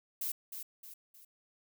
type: noise with echo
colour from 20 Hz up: violet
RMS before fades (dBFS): -36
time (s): 0.21-0.32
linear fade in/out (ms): 5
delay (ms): 310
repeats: 3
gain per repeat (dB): -7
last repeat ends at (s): 1.25
effects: none